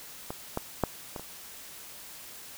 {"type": "clicks", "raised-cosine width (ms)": 1, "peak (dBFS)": [-20, -15, -10, -22, -27], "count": 5, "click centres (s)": [0.305, 0.574, 0.837, 1.162, 1.196], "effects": ["white hiss -46 dBFS RMS until 2.57 s"]}